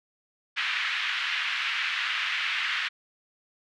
white band-pass noise, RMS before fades -29 dBFS, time 0.56-2.89 s, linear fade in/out 20 ms, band 1400 to 3000 Hz, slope 24 dB/octave, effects none

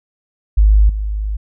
sine tone with level steps, 51.91 Hz, G#1, in tune, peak -6 / -17 dBFS, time 0.57-1.37 s, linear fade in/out 10 ms, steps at 0.89 s, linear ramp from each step 5 ms, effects none

